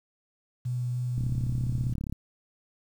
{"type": "tone with vibrato", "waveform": "sine", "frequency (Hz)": 123.47, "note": "B2", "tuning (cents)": 0, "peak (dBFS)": -27, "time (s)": [0.65, 1.94], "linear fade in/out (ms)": 10, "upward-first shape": "sine", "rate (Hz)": 3.4, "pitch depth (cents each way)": 9}
{"type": "click train", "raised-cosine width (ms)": 5, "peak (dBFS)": -21, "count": 34, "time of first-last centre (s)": [1.18, 2.126], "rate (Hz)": 34.9}
{"effects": ["9-bit"]}